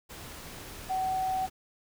sine tone in noise, 754 Hz, F#5, 32 cents sharp, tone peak -27 dBFS, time 0.89-1.47 s, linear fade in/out 20 ms, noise pink, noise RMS -44 dBFS, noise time 0.09-1.5 s, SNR +14 dB, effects none

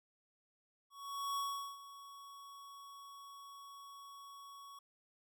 square tone with ADSR envelope, 1117 Hz, C#6, 13 cents sharp, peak -36 dBFS, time 0.9-4.79 s, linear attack 470 ms, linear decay 400 ms, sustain -16 dB, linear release 4 ms, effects none

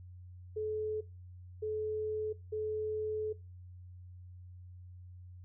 sine tone bursts at uneven times, 430.3 Hz, A4, 39 cents flat, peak -33 dBFS, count 3, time 0.56-1.01 / 1.62-2.33 / 2.52-3.33 s, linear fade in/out 10 ms, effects noise-tail reverb RT60 0.3 s tail -22 dB re dry + added 90 Hz sine -48 dBFS peak until 5.44 s

